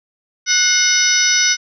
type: harmonic tone with a mistuned harmonic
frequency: 740 Hz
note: F#5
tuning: in tune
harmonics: 2 / 3 / 4 / 5 / 6 / 7 / 8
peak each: -20 / -19 / -24 / -22 / -26 / -18 / -16 dBFS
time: 0.46-1.57 s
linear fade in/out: 50 ms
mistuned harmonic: 3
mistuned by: -67 cents
effects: none